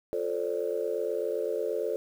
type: chord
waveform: sine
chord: D minor seventh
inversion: first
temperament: just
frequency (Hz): 352.4 / 440.5 / 528.6 / 587.3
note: F4 / A4 / C5 / D5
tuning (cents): +16 / +2 / +18 / 0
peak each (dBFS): -36 / -30 / -33 / -35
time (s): 0.13-1.96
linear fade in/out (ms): 0
effects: tanh soft clip ceiling -17 dBFS + 9-bit